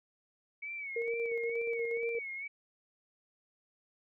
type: tone with vibrato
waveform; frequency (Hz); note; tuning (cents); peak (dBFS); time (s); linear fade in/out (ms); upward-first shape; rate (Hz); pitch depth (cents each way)
sine; 2245; C#7; +21; -38; 0.62-2.48; 10; sine; 2.2; 83
type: tone with tremolo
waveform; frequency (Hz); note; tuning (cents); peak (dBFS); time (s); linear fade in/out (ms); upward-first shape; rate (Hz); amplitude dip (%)
sine; 464.9; A#4; -5; -31; 0.96-2.19; 5; square; 8.4; 30
effects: none